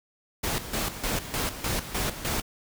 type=noise with tremolo; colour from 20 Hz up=pink; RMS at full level=-28 dBFS; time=0.43-2.42 s; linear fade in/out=10 ms; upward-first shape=square; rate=3.3 Hz; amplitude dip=70%; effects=none